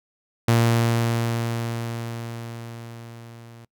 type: tone with level ramp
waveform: sawtooth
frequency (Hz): 116.4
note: A#2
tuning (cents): -2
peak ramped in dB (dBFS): -11 to -39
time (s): 0.48-3.65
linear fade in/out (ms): 5
effects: noise-tail reverb RT60 0.1 s tail -23 dB re dry